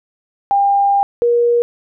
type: tone pair in turn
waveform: sine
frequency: 800 / 475.7 Hz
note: G5 / A#4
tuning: +35 / +35 cents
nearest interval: major sixth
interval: 900 cents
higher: first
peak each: -10 dBFS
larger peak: neither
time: 0.51-1.03 / 1.22-1.62 s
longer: first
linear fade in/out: 0 ms
effects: none